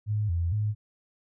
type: tone with pitch steps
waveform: sine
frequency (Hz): 105.8 / 85 / 105.9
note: G#2 / F2 / G#2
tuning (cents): +33 / -46 / +34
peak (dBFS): -24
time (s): 0.06-0.75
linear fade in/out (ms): 50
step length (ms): 230
effects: none